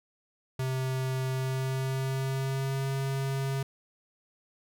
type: tone with pitch glide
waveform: square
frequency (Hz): 130.81 to 135.66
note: C3 to C#3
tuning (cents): 0 to -37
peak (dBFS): -29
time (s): 0.59-3.63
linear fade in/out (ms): 5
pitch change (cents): +63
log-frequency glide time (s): 1.31-2.89
effects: none

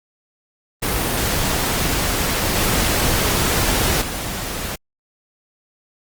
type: noise with level steps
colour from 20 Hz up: pink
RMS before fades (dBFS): -20 / -18 / -26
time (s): 0.82-4.76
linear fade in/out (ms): 10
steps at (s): 2.55 / 4.01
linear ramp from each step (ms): 10
effects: Opus 32 kbps

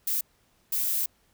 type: noise bursts at uneven times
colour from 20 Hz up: violet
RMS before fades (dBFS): -27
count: 2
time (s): 0.07-0.21 / 0.72-1.06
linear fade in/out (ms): 5
effects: pink hiss -66 dBFS RMS until 1.33 s

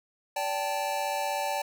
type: chord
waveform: square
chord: D suspended fourth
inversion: none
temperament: equal with one note detuned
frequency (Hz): 577.9 / 784 / 880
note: D5 / G5 / A5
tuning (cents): -28 / 0 / 0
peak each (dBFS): -34 / -33 / -33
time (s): 0.36-1.62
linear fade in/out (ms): 5
effects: none

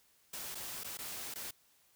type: noise with dropouts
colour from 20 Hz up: white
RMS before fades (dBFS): -43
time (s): 0.33-1.51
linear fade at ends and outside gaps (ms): 5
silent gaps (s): 0.547-0.552 / 0.836-0.844 / 0.973-0.987 / 1.34-1.356
effects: white hiss -69 dBFS RMS until 1.95 s

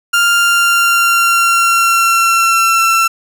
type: tone with pitch glide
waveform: 30% pulse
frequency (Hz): 1396.9 to 1345.4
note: F6 to E6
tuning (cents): 0 to +35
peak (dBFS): -6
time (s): 0.13-3.08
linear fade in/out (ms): 10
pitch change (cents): -65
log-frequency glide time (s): 0.34-2.86
effects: none

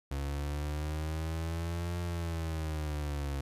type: exponential two-way sweep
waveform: 35% pulse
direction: up then down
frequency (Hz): 69.3 to 87.6 to 69.3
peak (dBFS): -31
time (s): 0.11-3.41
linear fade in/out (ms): 5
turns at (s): 1.99
effects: resampled to 32000 Hz + 12-bit

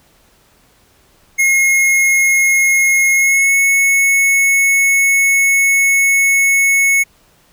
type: tone with pitch glide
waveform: square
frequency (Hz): 2158 to 2201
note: C#7 to C#7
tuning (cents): -47 to -13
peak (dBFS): -10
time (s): 1.38-7.04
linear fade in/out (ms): 20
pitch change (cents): +34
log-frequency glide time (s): 3.14-3.54
effects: pink hiss -52 dBFS RMS until 7.52 s

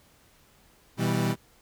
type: chord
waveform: 30% pulse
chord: E minor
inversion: second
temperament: equal with one note detuned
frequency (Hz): 123.47 / 162.36 / 196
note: B2 / E3 / G3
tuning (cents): 0 / -26 / 0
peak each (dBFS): -25 / -26 / -26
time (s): 0.97-1.36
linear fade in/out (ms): 50
effects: pink hiss -60 dBFS RMS until 1.61 s

